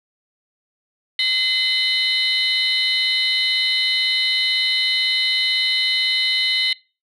sine tone cluster, 2050 / 3003 / 3715 / 4101 Hz, C7 / F#7 / A#7 / C8, -36 / +25 / -7 / -36 cents, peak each -21 dBFS, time 1.19-6.73 s, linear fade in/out 2 ms, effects noise-tail reverb RT60 0.3 s tail -22 dB re dry + tanh soft clip ceiling -10 dBFS

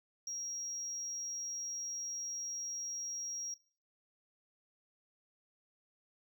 triangle tone, 5640 Hz, F8, 16 cents sharp, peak -36 dBFS, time 0.27-3.54 s, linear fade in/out 2 ms, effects noise-tail reverb RT60 0.4 s tail -19 dB re dry + tanh soft clip ceiling -35 dBFS

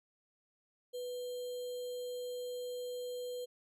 sine tone with sample-and-hold, 493.9 Hz, B4, in tune, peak -38 dBFS, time 0.93-3.46 s, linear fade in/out 20 ms, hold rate 3675 Hz, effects resampled to 32000 Hz

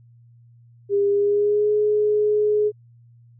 sine tone with pitch glide, 402.9 to 421 Hz, G4 to G#4, +48 to +24 cents, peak -16 dBFS, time 0.89-2.72 s, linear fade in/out 50 ms, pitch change +76 cents, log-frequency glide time 1.08-1.71 s, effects added 118 Hz sine -48 dBFS peak until 3.39 s

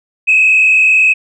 sine tone with frequency modulation, 2562 Hz, E7, 50 cents flat, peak -5 dBFS, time 0.27-1.14 s, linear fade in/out 20 ms, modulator 40.1 Hz, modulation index 1.7, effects tanh soft clip ceiling -2 dBFS

